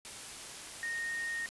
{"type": "tone in noise", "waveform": "sine", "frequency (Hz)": 1853, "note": "A#6", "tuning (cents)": -11, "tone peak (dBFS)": -34, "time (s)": [0.83, 1.46], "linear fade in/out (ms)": 0, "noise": "white", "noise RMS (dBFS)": -45, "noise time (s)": [0.05, 1.49], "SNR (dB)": 8, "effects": ["resampled to 24000 Hz"]}